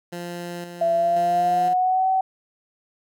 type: tone with tremolo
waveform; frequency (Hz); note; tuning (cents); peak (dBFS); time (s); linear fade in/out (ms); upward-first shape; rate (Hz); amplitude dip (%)
15% pulse; 174.1; F3; -5; -24; 0.12-1.74; 10; square; 0.96; 45
type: tone with pitch glide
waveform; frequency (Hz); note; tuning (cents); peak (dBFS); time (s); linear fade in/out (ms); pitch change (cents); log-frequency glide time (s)
sine; 672 to 758.7; E5 to F#5; +33 to +43; -17; 0.81-2.21; 5; +210; 0.93-2.08
effects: none